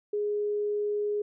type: tone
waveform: sine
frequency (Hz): 415.3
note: G#4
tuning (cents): 0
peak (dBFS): -26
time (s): 0.13-1.22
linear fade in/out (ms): 5
effects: none